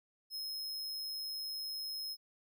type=tone; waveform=45% pulse; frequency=5150 Hz; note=E8; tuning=41 cents flat; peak=-39 dBFS; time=0.3-2.17 s; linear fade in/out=50 ms; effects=none